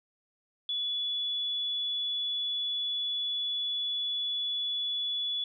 sine tone, 3420 Hz, A7, 50 cents flat, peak -29 dBFS, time 0.69-5.44 s, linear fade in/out 2 ms, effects none

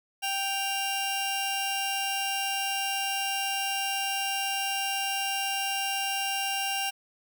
sawtooth tone pair together, 784 / 2794 Hz, G5 / F7, 0 / 0 cents, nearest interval octave + minor seventh, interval 2200 cents, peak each -27 dBFS, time 0.22-6.91 s, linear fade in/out 20 ms, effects none

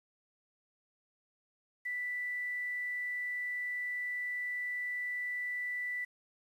sine tone with quantisation, 1975 Hz, B6, in tune, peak -34 dBFS, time 1.85-6.05 s, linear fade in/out 10 ms, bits 10, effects resampled to 32000 Hz

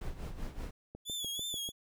brown noise with tremolo, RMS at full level -37 dBFS, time 0.01-0.71 s, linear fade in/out 5 ms, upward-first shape sine, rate 5.2 Hz, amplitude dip 70%
click train, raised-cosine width 2 ms, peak -32 dBFS, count 6, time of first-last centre 0.95-1.69 s, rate 6.76 Hz
sawtooth tone with vibrato, 3417 Hz, G#7, 49 cents sharp, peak -33 dBFS, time 1.05-1.72 s, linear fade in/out 50 ms, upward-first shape sine, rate 3 Hz, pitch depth 76 cents each way
effects none

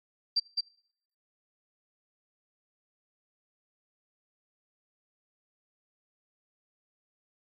sine tone with echo, 4699 Hz, D8, in tune, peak -22 dBFS, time 0.36-0.4 s, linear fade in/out 10 ms, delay 210 ms, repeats 1, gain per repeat -3 dB, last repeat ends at 0.61 s, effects noise-tail reverb RT60 0.7 s tail -26 dB re dry + MP3 48 kbps

